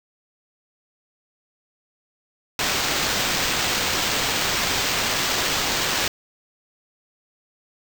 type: noise with sample-and-hold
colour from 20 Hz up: blue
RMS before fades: -23 dBFS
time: 2.59-6.08 s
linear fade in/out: 2 ms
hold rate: 11025 Hz
effects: none